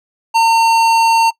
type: tone with tanh clipping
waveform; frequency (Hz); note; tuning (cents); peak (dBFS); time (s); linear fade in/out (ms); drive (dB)
sine; 910; A#5; -42; -10; 0.34-1.31; 20; 17
effects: noise-tail reverb RT60 0.1 s tail -20 dB re dry